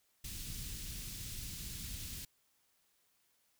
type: band-stop noise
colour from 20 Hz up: pink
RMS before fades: -44 dBFS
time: 0.24-2.25 s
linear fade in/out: 5 ms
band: 150 to 3600 Hz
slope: 12 dB/octave
effects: white hiss -75 dBFS RMS until 3.59 s